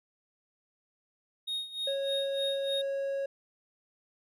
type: tone with tremolo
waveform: triangle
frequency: 3727 Hz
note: A#7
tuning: 1 cent flat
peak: -29 dBFS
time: 1.47-2.82 s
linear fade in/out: 10 ms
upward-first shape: sine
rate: 3.3 Hz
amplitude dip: 80%
type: tone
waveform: triangle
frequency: 550 Hz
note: C#5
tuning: 14 cents flat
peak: -28 dBFS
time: 1.87-3.26 s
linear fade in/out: 5 ms
effects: none